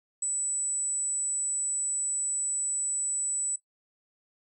sine tone, 7950 Hz, B8, 10 cents sharp, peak -27 dBFS, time 0.22-3.56 s, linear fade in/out 5 ms, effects noise-tail reverb RT60 0.1 s tail -18 dB re dry

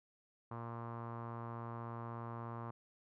sawtooth tone with low-pass filter, 116.54 Hz, A#2, in tune, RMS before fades -45 dBFS, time 0.51-2.71 s, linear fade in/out 5 ms, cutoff 1100 Hz, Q 4.2, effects none

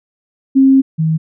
sine tone pair in turn, 268 / 159.35 Hz, C4 / D#3, +42 / +42 cents, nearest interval major sixth, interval 900 cents, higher first, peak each -5 / -11 dBFS, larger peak first, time 0.55-0.82 / 0.98-1.18 s, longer first, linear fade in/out 20 ms, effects none

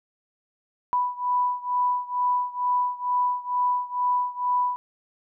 sine beating tone pair, 987.8 / 990 Hz, B5 / B5, 0 / +4 cents, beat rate 2.2 Hz, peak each -24 / -26 dBFS, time 0.93-4.76 s, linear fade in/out 0 ms, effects none

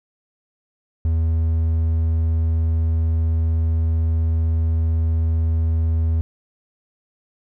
triangle tone, 81.1 Hz, E2, 28 cents flat, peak -14 dBFS, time 1.05-6.21 s, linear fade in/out 0 ms, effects none

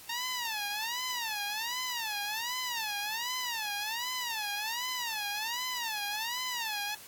10% pulse tone with vibrato, 910 Hz, A#5, 42 cents flat, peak -24 dBFS, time 0.09-6.95 s, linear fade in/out 5 ms, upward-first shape sine, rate 1.3 Hz, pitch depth 190 cents each way, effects white hiss -50 dBFS RMS until 7.07 s + AAC 64 kbps

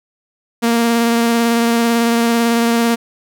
sawtooth tone with vibrato, 232.9 Hz, A#3, 1 cent flat, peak -8 dBFS, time 0.62-2.96 s, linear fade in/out 20 ms, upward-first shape sine, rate 18 Hz, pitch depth 16 cents each way, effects none

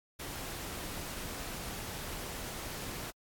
pink noise, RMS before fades -41 dBFS, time 0.19-3.11 s, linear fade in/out 10 ms, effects AAC 64 kbps

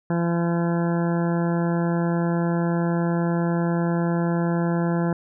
harmonic tone, 170.3 Hz, F3, 43 cents flat, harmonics 1 / 2 / 3 / 4 / 5 / 6 / 8 / 9 / 10, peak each -21 / -27 / -31 / -33 / -35 / -37 / -39 / -40 / -41 dBFS, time 0.1-5.13 s, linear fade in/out 2 ms, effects none

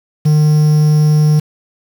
triangle tone with quantisation, 151.8 Hz, D#3, 42 cents flat, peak -5 dBFS, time 0.25-1.4 s, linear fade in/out 10 ms, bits 5, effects none

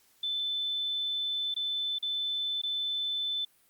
sine tone with dropouts, 3520 Hz, A7, in tune, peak -29 dBFS, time 0.23-3.45 s, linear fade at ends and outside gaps 5 ms, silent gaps 1.542-1.563 / 1.986-2.026 / 2.617-2.634 s, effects white hiss -65 dBFS RMS until 3.69 s + Opus 48 kbps

